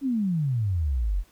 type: exponential sweep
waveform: sine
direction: down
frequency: 286.2 to 41.29 Hz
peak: -22 dBFS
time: 0.01-1.24 s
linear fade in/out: 50 ms
effects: pink hiss -60 dBFS RMS until 1.31 s